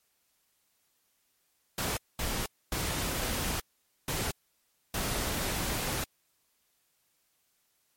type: noise bursts at uneven times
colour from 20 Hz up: pink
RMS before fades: -32 dBFS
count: 5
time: 1.78-1.97 / 2.19-2.46 / 2.72-3.6 / 4.08-4.31 / 4.94-6.04 s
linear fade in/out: 2 ms
effects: white hiss -73 dBFS RMS until 7.96 s + MP3 64 kbps